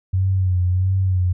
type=tone with vibrato; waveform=sine; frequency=92.6 Hz; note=F#2; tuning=2 cents sharp; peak=-15 dBFS; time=0.13-1.33 s; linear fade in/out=10 ms; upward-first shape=sine; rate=1.5 Hz; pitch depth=52 cents each way; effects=none